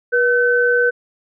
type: tone pair together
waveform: sine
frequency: 483.5 / 1523.1 Hz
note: B4 / F#6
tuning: -37 / +50 cents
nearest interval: octave + minor sixth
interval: 1987 cents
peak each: -15 dBFS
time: 0.12-0.91 s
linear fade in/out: 20 ms
effects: none